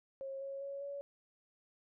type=tone with pitch steps; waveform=sine; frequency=541 / 548.6 / 556.2 / 564 Hz; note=C#5 / C#5 / C#5 / C#5; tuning=-42 / -18 / +6 / +30 cents; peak=-40 dBFS; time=0.21-1.01 s; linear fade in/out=0 ms; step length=200 ms; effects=none